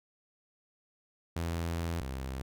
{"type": "tone pair in turn", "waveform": "sawtooth", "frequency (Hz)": [83.9, 65.93], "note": ["E2", "C2"], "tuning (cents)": [31, 14], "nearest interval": "major third", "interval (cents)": 417, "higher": "first", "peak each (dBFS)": [-28, -32], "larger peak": "first", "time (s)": [[1.36, 2.01], [2.01, 2.42]], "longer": "first", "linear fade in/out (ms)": 5, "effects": []}